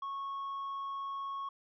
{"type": "tone with tanh clipping", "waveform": "sine", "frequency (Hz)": 1101, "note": "C#6", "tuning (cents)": -12, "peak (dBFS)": -37, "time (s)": [0.02, 1.49], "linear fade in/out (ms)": 5, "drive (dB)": 2, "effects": []}